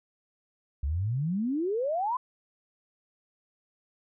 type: exponential sweep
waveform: sine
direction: up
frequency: 65.41 to 1047 Hz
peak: -26 dBFS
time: 0.83-2.17 s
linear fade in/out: 5 ms
effects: none